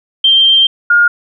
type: tone pair in turn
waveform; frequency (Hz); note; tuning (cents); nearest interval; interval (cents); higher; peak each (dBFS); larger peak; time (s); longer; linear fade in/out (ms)
sine; 3156 / 1421.8; G7 / F6; +11 / +31; octave + major second; 1380; first; -5; neither; 0.24-0.67 / 0.9-1.08; first; 5
effects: none